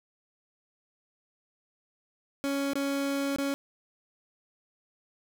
30% pulse tone with dropouts, 278.3 Hz, C#4, 7 cents sharp, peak -25 dBFS, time 2.44-3.54 s, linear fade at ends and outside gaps 0 ms, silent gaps 2.734-2.755 / 3.361-3.385 s, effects none

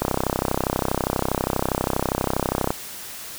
click train, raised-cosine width 1 ms, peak -6 dBFS, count 88, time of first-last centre 0.02-2.705 s, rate 32.4 Hz, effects white hiss -36 dBFS RMS until 3.38 s

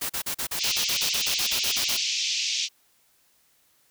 white noise bursts, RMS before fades -29 dBFS, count 16, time 0.01-1.971 s, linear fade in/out 10 ms, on 86 ms, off 39 ms
white band-pass noise, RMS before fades -27 dBFS, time 0.57-2.69 s, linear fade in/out 50 ms, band 2400 to 6300 Hz, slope 48 dB/octave
effects white hiss -64 dBFS RMS until 3.9 s

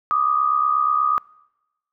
sine tone pair together, 1174.7 / 1243 Hz, D6 / D#6, 0 / -2 cents, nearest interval minor second, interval 98 cents, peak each -21 / -18 dBFS, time 0.11-1.18 s, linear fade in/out 0 ms, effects noise-tail reverb RT60 1.0 s tail -25 dB re dry

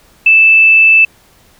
sine tone, 2637 Hz, E7, in tune, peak -3 dBFS, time 0.26-1.05 s, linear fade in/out 5 ms, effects pink hiss -47 dBFS RMS until 1.59 s

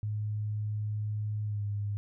sine tone with pitch glide, 105.8 to 102.55 Hz, G#2 to G#2, +33 to -21 cents, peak -30 dBFS, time 0.03-1.97 s, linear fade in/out 0 ms, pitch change -54 cents, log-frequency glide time 1.44-1.63 s, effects none

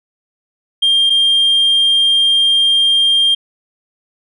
sine tone pair in turn, 3200 / 3200 Hz, G7 / G7, +35 / +35 cents, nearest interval unison, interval 0 cents, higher neither, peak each -7 dBFS, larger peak neither, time 0.82-1.1 / 1.1-3.35 s, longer second, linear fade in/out 10 ms, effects tanh soft clip ceiling -7 dBFS

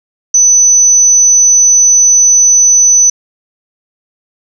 sine tone, 6000 Hz, F#8, 23 cents sharp, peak -3 dBFS, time 0.34-3.1 s, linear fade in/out 5 ms, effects none

